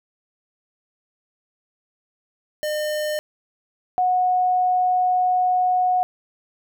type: tone pair in turn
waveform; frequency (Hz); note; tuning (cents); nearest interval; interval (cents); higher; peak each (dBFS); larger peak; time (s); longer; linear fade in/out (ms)
square / sine; 606 / 731.4; D#5 / F#5; -46 / -20; minor third; 326; second; -23 / -16; second; 2.63-3.19 / 3.98-6.03; second; 0
effects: none